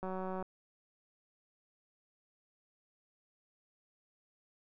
click train, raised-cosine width 1 ms, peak -27 dBFS, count 75, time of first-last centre 0.03-0.426 s, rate 187 Hz, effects none

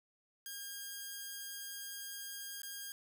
5% pulse tone with dropouts, 1619 Hz, G#6, 45 cents flat, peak -32 dBFS, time 0.46-2.92 s, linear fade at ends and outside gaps 1 ms, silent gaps 2.619-2.632 s, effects none

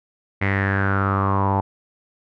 sawtooth tone with low-pass filter sweep, 98 Hz, G2, in tune, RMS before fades -20 dBFS, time 0.41-1.61 s, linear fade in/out 10 ms, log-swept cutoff 2100 to 880 Hz, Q 7.4, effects none

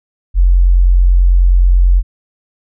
sine tone, 44.64 Hz, F1, 39 cents sharp, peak -5 dBFS, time 0.34-2.03 s, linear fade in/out 50 ms, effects none

